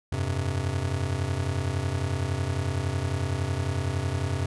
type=chord; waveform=square; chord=F suspended second; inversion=none; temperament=just; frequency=87.31 / 98.22 / 130.96 Hz; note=F2 / G2 / C3; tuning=0 / +4 / +2 cents; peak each=-31 dBFS; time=0.12-4.46 s; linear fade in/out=5 ms; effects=resampled to 24000 Hz